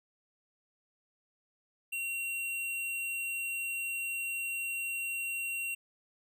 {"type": "tone", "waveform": "square", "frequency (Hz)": 2744, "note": "F7", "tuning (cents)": -31, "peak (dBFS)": -34, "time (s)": [1.92, 5.75], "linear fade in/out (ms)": 10, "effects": []}